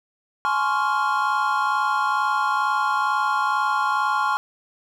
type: chord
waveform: triangle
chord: Db major seventh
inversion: second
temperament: equal with one note detuned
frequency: 844.2 / 1046.5 / 1108.7 / 1396.9 Hz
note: Ab5 / C6 / Db6 / F6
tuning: +28 / 0 / 0 / 0 cents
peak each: -23 dBFS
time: 0.45-4.37 s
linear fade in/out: 0 ms
effects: none